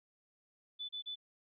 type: tone bursts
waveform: sine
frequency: 3489 Hz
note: A7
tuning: 15 cents flat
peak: -39 dBFS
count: 3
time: 0.79-1.158 s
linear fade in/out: 20 ms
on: 100 ms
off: 34 ms
effects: none